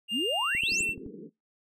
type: tone with pitch glide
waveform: triangle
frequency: 2809 to 2696 Hz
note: F7 to E7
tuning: +9 to +38 cents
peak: -26 dBFS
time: 0.08-0.95 s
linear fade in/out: 50 ms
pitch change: -71 cents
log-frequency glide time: 0.42-0.67 s
type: exponential sweep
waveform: sine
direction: up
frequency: 192.9 to 9880 Hz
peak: -29 dBFS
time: 0.11-0.86 s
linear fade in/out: 50 ms
type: click train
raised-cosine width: 3 ms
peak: -29 dBFS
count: 7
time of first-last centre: 0.55-1.063 s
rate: 11.7 Hz
type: band-pass noise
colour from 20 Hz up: white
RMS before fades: -44 dBFS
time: 0.67-1.3 s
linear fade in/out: 20 ms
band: 160 to 450 Hz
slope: 96 dB/octave
effects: noise-tail reverb RT60 0.2 s tail -22 dB re dry